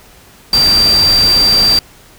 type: tone in noise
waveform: sine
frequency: 4699 Hz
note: D8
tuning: in tune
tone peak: -7 dBFS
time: 0.53-1.79 s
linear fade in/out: 2 ms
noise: pink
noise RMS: -19 dBFS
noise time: 0.53-1.79 s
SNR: +9 dB
effects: pink hiss -42 dBFS RMS until 2.18 s